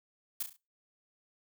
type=noise with echo; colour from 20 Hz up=blue; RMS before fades=-34 dBFS; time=0.4-0.43 s; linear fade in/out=5 ms; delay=34 ms; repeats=4; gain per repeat=-7 dB; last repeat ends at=0.566 s; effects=noise-tail reverb RT60 0.3 s tail -25 dB re dry